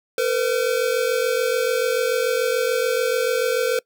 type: tone pair together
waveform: square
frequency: 459.1 / 506 Hz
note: A#4 / B4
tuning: -26 / +42 cents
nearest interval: major second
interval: 168 cents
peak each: -22 dBFS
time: 0.18-3.79 s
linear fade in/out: 2 ms
effects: noise-tail reverb RT60 0.1 s tail -23 dB re dry